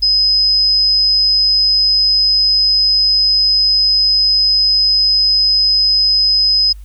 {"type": "tone", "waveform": "sine", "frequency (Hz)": 5050, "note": "D#8", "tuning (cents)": 25, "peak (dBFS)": -9, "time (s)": [0.02, 6.73], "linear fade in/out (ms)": 10, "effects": ["added 50 Hz sine -30 dBFS peak until 6.84 s", "white hiss -54 dBFS RMS until 6.84 s"]}